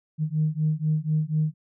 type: beating tone pair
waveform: sine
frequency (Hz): 152.8 / 156.9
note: D#3 / D#3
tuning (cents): -31 / +15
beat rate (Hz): 4.1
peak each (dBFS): -24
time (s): 0.18-1.54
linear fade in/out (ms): 50
effects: tanh soft clip ceiling -14 dBFS